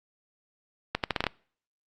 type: accelerating click train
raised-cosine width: 0.3 ms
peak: -9 dBFS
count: 7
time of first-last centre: 0.95-1.267 s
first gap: 88 ms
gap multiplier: 0.79
effects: noise-tail reverb RT60 0.5 s tail -24 dB re dry + Opus 48 kbps